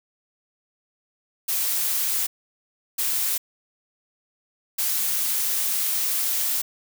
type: noise bursts at uneven times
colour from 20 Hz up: blue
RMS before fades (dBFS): -24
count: 3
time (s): 1.48-2.27 / 2.98-3.38 / 4.78-6.62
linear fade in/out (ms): 10
effects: none